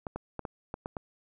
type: clicks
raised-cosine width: 1 ms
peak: -21 dBFS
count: 7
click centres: 0.068 / 0.16 / 0.393 / 0.452 / 0.741 / 0.859 / 0.968 s
effects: none